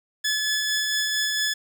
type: tone with tremolo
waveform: 15% pulse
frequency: 1717 Hz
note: A6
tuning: 43 cents flat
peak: -15 dBFS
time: 0.24-1.54 s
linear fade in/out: 10 ms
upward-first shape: sine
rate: 4.4 Hz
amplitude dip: 25%
effects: none